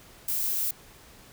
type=noise; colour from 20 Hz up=violet; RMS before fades=-28 dBFS; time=0.28-0.71 s; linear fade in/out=5 ms; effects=pink hiss -52 dBFS RMS until 1.32 s